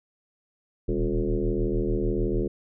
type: tone with frequency modulation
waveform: sine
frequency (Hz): 199.6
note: G3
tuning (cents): +32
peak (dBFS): -22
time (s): 0.88-2.48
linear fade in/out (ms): 10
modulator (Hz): 78.5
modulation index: 3.2
effects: none